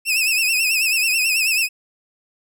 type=tone with vibrato; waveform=sawtooth; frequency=2598 Hz; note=E7; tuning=26 cents flat; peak=-13 dBFS; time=0.05-1.69 s; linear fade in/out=50 ms; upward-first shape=triangle; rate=9.2 Hz; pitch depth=110 cents each way; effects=none